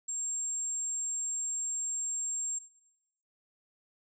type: tone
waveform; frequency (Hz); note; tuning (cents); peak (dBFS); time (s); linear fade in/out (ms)
sine; 7459; A#8; 0; -32; 0.08-2.59; 10
effects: noise-tail reverb RT60 0.9 s tail -18 dB re dry